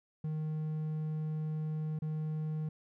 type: tone with dropouts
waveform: triangle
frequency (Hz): 155.2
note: D#3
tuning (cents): -4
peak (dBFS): -31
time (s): 0.24-2.69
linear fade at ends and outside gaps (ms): 5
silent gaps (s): 1.99-2.02
effects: none